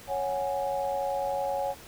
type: chord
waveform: sine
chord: C# suspended fourth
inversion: none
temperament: equal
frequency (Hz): 554.4 / 740 / 830.6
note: C#5 / F#5 / G#5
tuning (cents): 0 / 0 / 0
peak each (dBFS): -30 / -33 / -32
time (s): 0.07-1.75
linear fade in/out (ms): 50
effects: pink hiss -48 dBFS RMS until 1.87 s